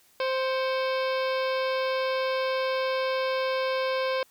harmonic tone with a mistuned harmonic, 523.3 Hz, C5, in tune, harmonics 1 / 2 / 3 / 4 / 5 / 6 / 7 / 8 / 9 / 10, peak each -26 / -32 / -36 / -38 / -40 / -42 / -43 / -44 / -45 / -46 dBFS, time 0.2-4.23 s, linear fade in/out 2 ms, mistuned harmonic 4, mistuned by +110 cents, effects white hiss -61 dBFS RMS until 4.3 s

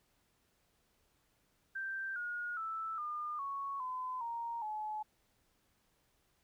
sine tone with pitch steps, 1568 / 1437.9 / 1318.5 / 1209.1 / 1108.7 / 1016.7 / 932.3 / 855 Hz, G6 / F#6 / E6 / D#6 / C#6 / B5 / A#5 / A5, 0 / -50 / 0 / -50 / 0 / +50 / 0 / -50 cents, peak -37 dBFS, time 1.75-5.03 s, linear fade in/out 10 ms, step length 410 ms, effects pink hiss -75 dBFS RMS until 6.43 s

